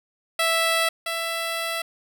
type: tone pair in turn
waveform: 10% pulse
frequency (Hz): 659.3 / 664.3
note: E5 / E5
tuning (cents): 0 / +13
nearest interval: unison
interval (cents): 13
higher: second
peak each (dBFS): -11 / -17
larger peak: first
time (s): 0.39-0.89 / 1.06-1.82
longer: second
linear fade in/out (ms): 5
effects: none